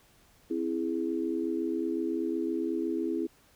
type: chord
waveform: sine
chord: C augmented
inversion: none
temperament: equal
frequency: 261.6 / 329.6 / 415.3 Hz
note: C4 / E4 / G#4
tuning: 0 / 0 / 0 cents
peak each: -34 / -30 / -35 dBFS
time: 0.5-3.27 s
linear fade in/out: 10 ms
effects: pink hiss -62 dBFS RMS until 3.55 s